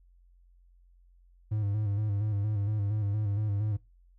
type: tone with vibrato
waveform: triangle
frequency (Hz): 103.83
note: G#2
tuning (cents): 0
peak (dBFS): -25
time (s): 1.51-3.77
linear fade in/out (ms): 10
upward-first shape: square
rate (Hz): 4.3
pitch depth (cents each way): 53
effects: noise-tail reverb RT60 0.2 s tail -19 dB re dry + added 44 Hz sine -57 dBFS peak until 4.18 s